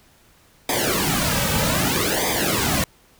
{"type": "noise with flanger", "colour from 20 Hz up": "pink", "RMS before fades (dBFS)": -21, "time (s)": [0.69, 2.84], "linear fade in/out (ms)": 2, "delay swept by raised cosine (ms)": [0.71, 2.91], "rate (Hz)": 0.63, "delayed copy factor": -0.9, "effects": ["pink hiss -55 dBFS RMS until 3.19 s"]}